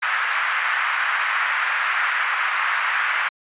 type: band-pass noise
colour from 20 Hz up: pink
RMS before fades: -22 dBFS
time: 0.02-3.29 s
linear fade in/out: 10 ms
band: 1200 to 2200 Hz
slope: 24 dB/octave
effects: resampled to 8000 Hz